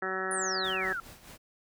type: harmonic tone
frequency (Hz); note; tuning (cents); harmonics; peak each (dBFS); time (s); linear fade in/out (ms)
188.5; F#3; +32; 1 / 2 / 3 / 4 / 5 / 6 / 7 / 8 / 9 / 10; -45 / -36 / -42 / -40 / -47 / -47 / -36 / -41 / -37 / -40; 0.02-0.93; 5
type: exponential sweep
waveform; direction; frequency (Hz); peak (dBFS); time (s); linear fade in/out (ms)
sine; down; 9950 to 1318.5; -32; 0.31-1; 2
type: noise with tremolo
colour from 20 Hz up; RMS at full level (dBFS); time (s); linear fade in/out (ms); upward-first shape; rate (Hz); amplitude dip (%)
pink; -48; 0.63-1.38; 20; sine; 4.8; 65
effects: none